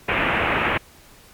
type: low-pass noise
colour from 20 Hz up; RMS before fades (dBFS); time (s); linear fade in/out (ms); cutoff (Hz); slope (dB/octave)
white; -21; 0.08-0.78; 10; 2700; 48
effects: pink hiss -49 dBFS RMS until 1.33 s + MP3 96 kbps